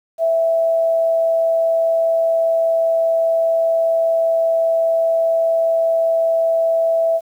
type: tone with amplitude modulation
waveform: sine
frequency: 659.3 Hz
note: E5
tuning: in tune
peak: -12 dBFS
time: 0.18-7.21 s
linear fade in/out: 50 ms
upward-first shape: sine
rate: 125 Hz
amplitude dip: 25%
effects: 8-bit